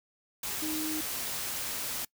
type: tone in noise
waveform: sine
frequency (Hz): 311.1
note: D#4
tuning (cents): 0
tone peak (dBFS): -33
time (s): 0.62-1.01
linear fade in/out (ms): 5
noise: white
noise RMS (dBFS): -35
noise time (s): 0.43-2.05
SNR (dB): -1
effects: noise-tail reverb RT60 0.1 s tail -23 dB re dry